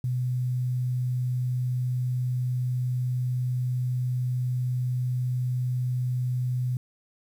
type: tone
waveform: sine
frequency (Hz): 125.4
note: B2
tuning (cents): +27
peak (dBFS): -24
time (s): 0.04-6.77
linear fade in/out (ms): 2
effects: 9-bit